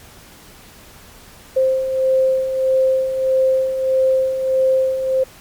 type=beating tone pair; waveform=sine; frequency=523.3 / 524.9 Hz; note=C5 / C5; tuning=0 / +5 cents; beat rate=1.6 Hz; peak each=-22 / -14 dBFS; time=1.56-5.24 s; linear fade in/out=10 ms; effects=pink hiss -43 dBFS RMS until 5.4 s + MP3 96 kbps